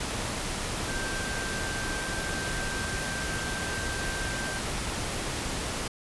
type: tone in noise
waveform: sine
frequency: 1568 Hz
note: G6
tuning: in tune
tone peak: -35 dBFS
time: 0.88-4.59 s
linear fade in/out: 5 ms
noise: pink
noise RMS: -32 dBFS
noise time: 0-5.88 s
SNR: -6 dB
effects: resampled to 24000 Hz